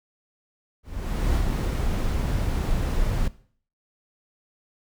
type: noise with ADSR envelope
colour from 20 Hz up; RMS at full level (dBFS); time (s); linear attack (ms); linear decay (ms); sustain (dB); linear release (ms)
brown; -21; 0.83-3.28; 520; 72; -3; 4
effects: noise-tail reverb RT60 0.5 s tail -18 dB re dry